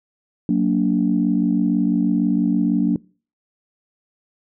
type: chord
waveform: sine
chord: Gb augmented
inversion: none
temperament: just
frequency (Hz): 185 / 231.2 / 289.1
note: Gb3 / Bb3 / D4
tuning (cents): 0 / -14 / -27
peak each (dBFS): -19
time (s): 0.49-2.96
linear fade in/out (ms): 2
effects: noise-tail reverb RT60 0.4 s tail -24 dB re dry + tanh soft clip ceiling -6 dBFS